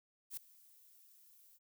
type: noise with ADSR envelope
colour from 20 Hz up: violet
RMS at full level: -41 dBFS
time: 0.3-1.59 s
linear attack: 71 ms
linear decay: 4 ms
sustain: -23 dB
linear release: 33 ms
effects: none